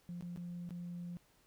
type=tone with dropouts; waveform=sine; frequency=174.61 Hz; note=F3; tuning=in tune; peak=-40 dBFS; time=0.09-1.17 s; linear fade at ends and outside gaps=0 ms; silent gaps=0.209-0.224 / 0.361-0.374 / 0.691-0.707 s; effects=tanh soft clip ceiling -38 dBFS + pink hiss -70 dBFS RMS until 1.46 s